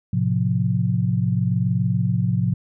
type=chord; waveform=sine; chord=F major; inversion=first; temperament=equal with one note detuned; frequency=110 / 130.81 / 177.56 Hz; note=A2 / C3 / F3; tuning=0 / 0 / +29 cents; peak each=-22 dBFS; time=0.13-2.54 s; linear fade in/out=5 ms; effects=none